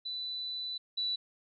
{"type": "tone pair in turn", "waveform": "sine", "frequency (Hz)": [3984, 3954], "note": ["B7", "B7"], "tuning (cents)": [14, 1], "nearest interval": "unison", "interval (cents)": 13, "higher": "first", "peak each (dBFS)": [-35, -30], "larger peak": "second", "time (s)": [[0.05, 0.78], [0.97, 1.16]], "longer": "first", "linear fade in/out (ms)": 10, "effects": []}